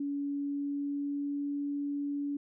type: tone with pitch glide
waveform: sine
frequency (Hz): 283.7 to 285.8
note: C#4 to D4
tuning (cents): +40 to -47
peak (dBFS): -31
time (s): 0-2.37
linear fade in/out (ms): 5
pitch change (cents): +13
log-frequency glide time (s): 0.37-1.56
effects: none